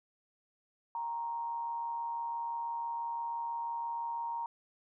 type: tone with amplitude modulation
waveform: sine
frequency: 932.3 Hz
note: A#5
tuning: in tune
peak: -32 dBFS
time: 0.95-4.46 s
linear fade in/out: 2 ms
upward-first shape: sine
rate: 146 Hz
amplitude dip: 45%
effects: none